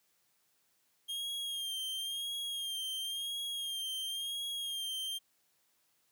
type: tone with vibrato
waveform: 45% pulse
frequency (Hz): 3220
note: G7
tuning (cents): +46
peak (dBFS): -36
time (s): 1.08-5.19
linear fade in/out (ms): 20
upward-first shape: sine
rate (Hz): 0.96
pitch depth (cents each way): 48
effects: white hiss -74 dBFS RMS until 6.11 s + high-pass 80 Hz 12 dB/octave

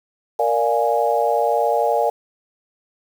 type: chord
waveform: sine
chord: Bb dominant seventh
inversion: none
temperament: equal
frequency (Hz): 466.2 / 587.3 / 698.5 / 830.6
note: Bb4 / D5 / F5 / Ab5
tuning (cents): 0 / 0 / 0 / 0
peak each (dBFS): -21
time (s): 0.39-2.1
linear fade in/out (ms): 5
effects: 7-bit

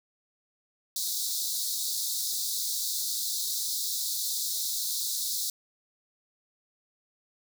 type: high-pass noise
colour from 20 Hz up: pink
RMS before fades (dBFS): -31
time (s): 0.96-5.5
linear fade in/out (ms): 2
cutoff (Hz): 3700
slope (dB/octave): 96
effects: none

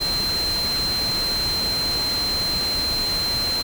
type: tone in noise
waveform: sine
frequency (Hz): 4123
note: C8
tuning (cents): -26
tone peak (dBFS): -21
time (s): 0-3.63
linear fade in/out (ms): 20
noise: pink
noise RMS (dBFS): -29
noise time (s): 0-3.63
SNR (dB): +5
effects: none

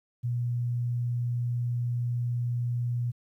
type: tone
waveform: sine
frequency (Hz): 120.8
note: B2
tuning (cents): -38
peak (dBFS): -26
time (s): 0.23-3.12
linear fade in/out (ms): 20
effects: 11-bit

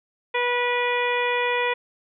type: harmonic tone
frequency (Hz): 487.8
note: B4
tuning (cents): -21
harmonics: 1 / 2 / 3 / 4 / 5 / 6 / 7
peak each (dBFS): -25 / -26 / -34 / -27 / -28 / -38 / -35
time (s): 0.34-1.74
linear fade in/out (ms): 10
effects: none

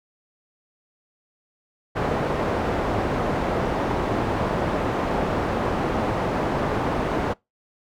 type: low-pass noise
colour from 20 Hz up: white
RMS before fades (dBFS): -24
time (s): 1.95-7.34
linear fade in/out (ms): 20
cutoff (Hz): 760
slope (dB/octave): 12
effects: noise-tail reverb RT60 0.2 s tail -24 dB re dry

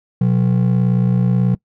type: ring-modulated tone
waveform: triangle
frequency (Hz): 153.9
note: D#3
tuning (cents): -19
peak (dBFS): -7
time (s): 0.21-1.55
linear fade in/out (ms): 2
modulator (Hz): 29.2
effects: noise-tail reverb RT60 0.1 s tail -23 dB re dry

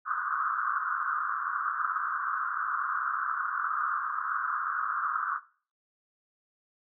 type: band-pass noise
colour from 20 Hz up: pink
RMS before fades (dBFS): -31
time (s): 0.05-5.4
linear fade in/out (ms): 50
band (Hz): 1100 to 1500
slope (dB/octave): 96
effects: noise-tail reverb RT60 0.4 s tail -17 dB re dry

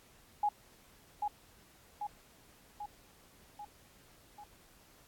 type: tone with echo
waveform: sine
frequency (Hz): 830.6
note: G#5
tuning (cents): 0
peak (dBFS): -27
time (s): 0.43-0.49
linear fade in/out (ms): 5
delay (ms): 790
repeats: 5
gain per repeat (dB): -4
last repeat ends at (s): 4.44
effects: pink hiss -62 dBFS RMS until 5.07 s + AAC 64 kbps

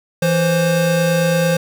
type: tone pair together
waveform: square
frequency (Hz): 165.68 / 526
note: E3 / C5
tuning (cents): +9 / +9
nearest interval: octave + minor sixth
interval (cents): 2000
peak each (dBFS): -17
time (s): 0.22-1.57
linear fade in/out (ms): 5
effects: none

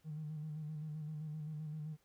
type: tone with vibrato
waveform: triangle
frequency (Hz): 153.4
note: D#3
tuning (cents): -24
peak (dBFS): -37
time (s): 0.04-1.97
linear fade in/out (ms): 50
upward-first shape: square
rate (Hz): 7.7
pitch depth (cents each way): 36
effects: tanh soft clip ceiling -38 dBFS + pink hiss -75 dBFS RMS until 2.04 s

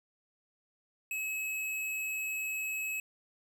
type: tone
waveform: square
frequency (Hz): 2573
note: E7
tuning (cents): -43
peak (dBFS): -34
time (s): 1.11-3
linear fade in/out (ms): 2
effects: none

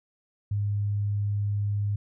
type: tone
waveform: sine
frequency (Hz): 102.4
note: G#2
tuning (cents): -24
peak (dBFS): -24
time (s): 0.51-1.96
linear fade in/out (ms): 5
effects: none

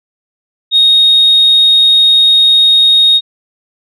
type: tone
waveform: sine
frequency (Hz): 3729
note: A#7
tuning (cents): 0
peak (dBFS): -3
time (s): 0.71-3.21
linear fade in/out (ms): 50
effects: tanh soft clip ceiling 0 dBFS

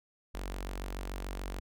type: tone with notch filter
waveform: sawtooth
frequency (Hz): 46.95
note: F#1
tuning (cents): +26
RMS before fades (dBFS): -39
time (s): 0.34-1.6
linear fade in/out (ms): 10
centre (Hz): 120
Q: 0.57
effects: none

